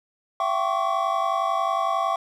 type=tone cluster; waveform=triangle; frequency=673 / 770 / 1091 / 1142 Hz; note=E5 / G5 / C#6 / D6; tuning=+36 / -31 / -28 / -49 cents; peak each=-25 dBFS; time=0.4-2.16 s; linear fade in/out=2 ms; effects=none